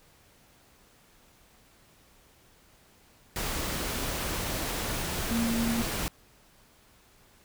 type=tone in noise; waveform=sine; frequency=230.9 Hz; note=A#3; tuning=16 cents flat; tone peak=-26 dBFS; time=5.31-5.82 s; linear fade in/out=0 ms; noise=pink; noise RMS=-32 dBFS; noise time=3.36-6.08 s; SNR=+3 dB; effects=pink hiss -60 dBFS RMS until 7.44 s